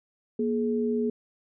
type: tone pair together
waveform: sine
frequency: 237 / 422.6 Hz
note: A#3 / G#4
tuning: +29 / +30 cents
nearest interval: minor seventh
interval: 1001 cents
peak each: -26 / -27 dBFS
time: 0.39-1.1 s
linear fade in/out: 5 ms
effects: none